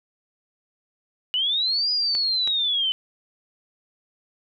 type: linear two-way sweep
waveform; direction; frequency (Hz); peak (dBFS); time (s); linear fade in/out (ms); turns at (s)
sine; up then down; 2897 to 4951 to 3009; -20; 1.34-2.92; 0; 1.91
type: clicks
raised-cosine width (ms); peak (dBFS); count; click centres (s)
0.2; -16; 2; 2.151 / 2.475
effects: none